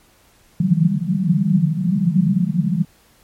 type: band-pass noise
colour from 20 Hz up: pink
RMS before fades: -17 dBFS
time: 0.6-2.85 s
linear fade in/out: 5 ms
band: 150 to 200 Hz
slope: 96 dB/octave
effects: pink hiss -54 dBFS RMS until 3.23 s + MP3 64 kbps